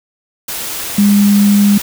sine tone in noise, 203.5 Hz, G#3, 35 cents flat, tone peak -6 dBFS, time 0.98-1.78 s, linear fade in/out 5 ms, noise white, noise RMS -22 dBFS, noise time 0.48-1.82 s, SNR +13 dB, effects none

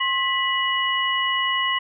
sine tone cluster, 1062 / 1972 / 2920 Hz, C6 / B6 / F#7, +25 / -3 / -24 cents, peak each -24 dBFS, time 0-1.79 s, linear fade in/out 10 ms, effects none

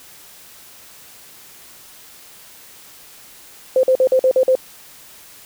sine tone bursts, 518 Hz, C5, 17 cents flat, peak -10 dBFS, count 7, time 3.76-4.553 s, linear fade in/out 2 ms, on 73 ms, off 47 ms, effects white hiss -43 dBFS RMS until 5.45 s

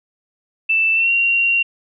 sine tone with pitch glide, 2653 to 2755 Hz, E7 to F7, +10 to -24 cents, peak -13 dBFS, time 0.69-1.63 s, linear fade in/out 10 ms, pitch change +66 cents, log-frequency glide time 0.94-1.11 s, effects none

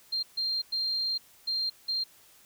sine tone bursts at uneven times, 4186 Hz, C8, in tune, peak -27 dBFS, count 5, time 0.12-0.23 / 0.37-0.62 / 0.72-1.18 / 1.47-1.7 / 1.88-2.04 s, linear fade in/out 10 ms, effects white hiss -58 dBFS RMS until 2.45 s

